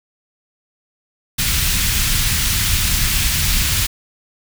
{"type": "band-stop noise", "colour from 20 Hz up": "pink", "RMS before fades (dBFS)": -17, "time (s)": [1.38, 3.87], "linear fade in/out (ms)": 10, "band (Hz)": [120, 2200], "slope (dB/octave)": 12, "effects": []}